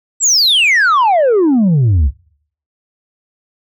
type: exponential sweep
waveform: sine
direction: down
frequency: 7902 to 61.74 Hz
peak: -5 dBFS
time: 0.2-2.11 s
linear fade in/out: 50 ms
effects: noise-tail reverb RT60 0.6 s tail -25 dB re dry + tanh soft clip ceiling -7 dBFS